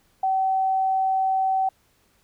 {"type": "tone", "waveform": "sine", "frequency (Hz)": 764, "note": "G5", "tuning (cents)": -45, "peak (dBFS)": -19, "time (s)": [0.23, 1.69], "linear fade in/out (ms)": 5, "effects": ["pink hiss -63 dBFS RMS until 2.23 s"]}